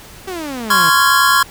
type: exponential sweep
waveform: sawtooth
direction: down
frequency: 392 to 155.56 Hz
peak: -19 dBFS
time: 0.27-0.9 s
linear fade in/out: 10 ms
type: chord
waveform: square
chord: Db major seventh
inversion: third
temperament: just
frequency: 1039.4 / 1108.7 / 1385.9 / 1663.1 Hz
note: C6 / Db6 / F6 / Ab6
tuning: -12 / 0 / -14 / +2 cents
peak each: -16 dBFS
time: 0.7-1.43 s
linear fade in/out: 5 ms
effects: pink hiss -38 dBFS RMS until 1.5 s